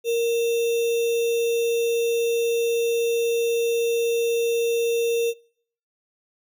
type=tone with sample-and-hold; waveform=sine; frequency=466.2 Hz; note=A#4; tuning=in tune; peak=-19 dBFS; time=0.04-5.34 s; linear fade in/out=50 ms; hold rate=3150 Hz; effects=noise-tail reverb RT60 0.6 s tail -25 dB re dry